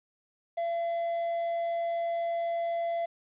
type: tone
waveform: triangle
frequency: 678 Hz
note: E5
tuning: 49 cents sharp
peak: -26 dBFS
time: 0.57-3.06 s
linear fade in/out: 10 ms
effects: resampled to 8000 Hz + 10-bit